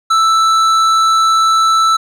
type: tone with hard clipping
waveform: sine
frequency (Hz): 1321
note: E6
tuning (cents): +3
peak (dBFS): -10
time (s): 0.1-1.97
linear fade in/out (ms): 10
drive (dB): 10
effects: none